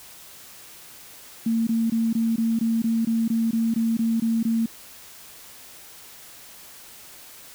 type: tone bursts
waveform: sine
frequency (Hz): 227.2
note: A#3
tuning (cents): -44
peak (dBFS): -19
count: 14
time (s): 1.46-4.66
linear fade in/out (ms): 5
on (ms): 210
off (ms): 20
effects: white hiss -45 dBFS RMS until 7.54 s